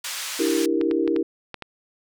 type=band-pass noise; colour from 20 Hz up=white; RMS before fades=-31 dBFS; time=0.04-0.66 s; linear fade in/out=5 ms; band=1100 to 7700 Hz; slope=12 dB/octave
type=chord; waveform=sine; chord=E half-diminished seventh; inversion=third; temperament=equal; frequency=293.7 / 329.6 / 392 / 466.2 Hz; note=D4 / E4 / G4 / Bb4; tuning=0 / 0 / 0 / 0 cents; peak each=-26 / -22 / -26 / -26 dBFS; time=0.39-1.23 s; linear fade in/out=10 ms
type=clicks; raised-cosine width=0.3 ms; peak=-17 dBFS; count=6; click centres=0.813 / 0.912 / 1.077 / 1.163 / 1.543 / 1.623 s
effects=none